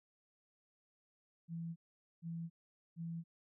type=tone bursts; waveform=sine; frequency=166.7 Hz; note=E3; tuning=20 cents sharp; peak=-40 dBFS; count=3; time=1.48-3.24 s; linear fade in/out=50 ms; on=280 ms; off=460 ms; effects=none